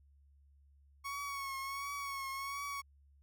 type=tone with vibrato; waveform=30% pulse; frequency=1108 Hz; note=C#6; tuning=1 cent flat; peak=-36 dBFS; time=1.04-2.82 s; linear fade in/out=20 ms; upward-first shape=triangle; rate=1.4 Hz; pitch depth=50 cents each way; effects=added 70 Hz sine -62 dBFS peak until 3.22 s